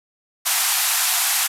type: band-pass noise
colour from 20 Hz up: white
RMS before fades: -20 dBFS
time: 0.45-1.48 s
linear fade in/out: 20 ms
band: 680 to 14000 Hz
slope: 96 dB/octave
effects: none